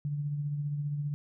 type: tone with tremolo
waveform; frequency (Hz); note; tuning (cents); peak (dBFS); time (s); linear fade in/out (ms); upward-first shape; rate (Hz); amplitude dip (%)
sine; 145.8; D3; -12; -28; 0.05-1.14; 0; triangle; 15; 45
effects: none